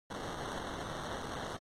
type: noise with sample-and-hold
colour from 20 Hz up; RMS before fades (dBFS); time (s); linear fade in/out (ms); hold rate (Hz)
violet; -41; 0.1-1.57; 5; 2450
effects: low-pass 8000 Hz 12 dB/octave + AAC 48 kbps